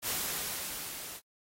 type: noise with level ramp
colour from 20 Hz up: white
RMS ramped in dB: -32 to -44 dBFS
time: 0.02-1.21 s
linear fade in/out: 50 ms
effects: AAC 48 kbps